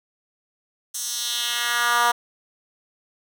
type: tone with high-pass filter sweep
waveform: 10% pulse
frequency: 238.7 Hz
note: A#3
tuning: 41 cents sharp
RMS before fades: -23 dBFS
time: 0.94-2.12 s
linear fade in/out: 10 ms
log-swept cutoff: 7100 to 890 Hz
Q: 1.7
effects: none